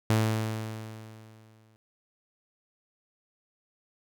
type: tone with exponential decay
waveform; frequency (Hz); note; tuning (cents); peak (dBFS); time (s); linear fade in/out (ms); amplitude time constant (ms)
sawtooth; 110; A2; 0; -17; 0.1-1.76; 0; 360
effects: none